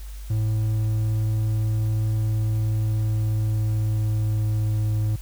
triangle tone with pitch glide, 108.7 to 107.08 Hz, A2 to A2, -21 to -47 cents, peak -18 dBFS, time 0.3-5.16 s, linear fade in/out 5 ms, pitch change -26 cents, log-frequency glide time 2.51-4.98 s, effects added 50 Hz sine -33 dBFS peak until 5.21 s + white hiss -49 dBFS RMS until 5.21 s

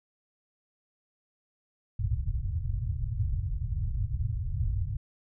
white low-pass noise, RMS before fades -30 dBFS, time 1.99-4.97 s, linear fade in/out 10 ms, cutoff 120 Hz, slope 48 dB/octave, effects none

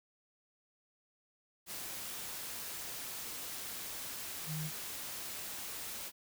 sine tone in noise, 155.56 Hz, D#3, in tune, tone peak -37 dBFS, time 4.46-4.71 s, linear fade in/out 50 ms, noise white, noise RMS -43 dBFS, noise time 1.66-6.12 s, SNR +3 dB, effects none

